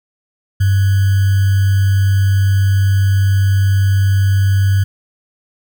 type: tone with sample-and-hold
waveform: sine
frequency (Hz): 97.4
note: G2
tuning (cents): -11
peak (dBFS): -9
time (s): 0.6-4.84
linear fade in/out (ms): 10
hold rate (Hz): 1575
effects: none